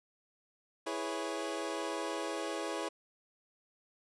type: chord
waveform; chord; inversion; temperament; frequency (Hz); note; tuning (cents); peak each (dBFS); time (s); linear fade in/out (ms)
25% pulse; C# minor seventh; first; equal; 329.6 / 415.3 / 493.9 / 554.4; E4 / G#4 / B4 / C#5; 0 / 0 / 0 / 0; -36 / -37 / -40 / -37; 0.86-2.89; 10
effects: resampled to 24000 Hz